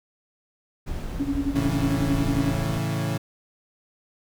brown noise, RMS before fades -31 dBFS, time 0.86-2.79 s, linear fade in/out 20 ms
sine tone with tremolo, 279.7 Hz, C#4, 16 cents sharp, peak -20 dBFS, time 1.19-2.54 s, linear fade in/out 20 ms, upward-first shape sine, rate 11 Hz, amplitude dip 85%
35% pulse chord, A major, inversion none, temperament equal with one note detuned, 110 / 137.95 / 164.81 Hz, A2 / C#3 / E3, 0 / -8 / 0 cents, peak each -27 dBFS, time 1.55-3.18 s, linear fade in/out 10 ms
effects none

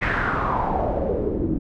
pink noise with low-pass filter sweep, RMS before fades -23 dBFS, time 0.01-1.59 s, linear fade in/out 20 ms, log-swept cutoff 2000 to 280 Hz, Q 4.4, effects none

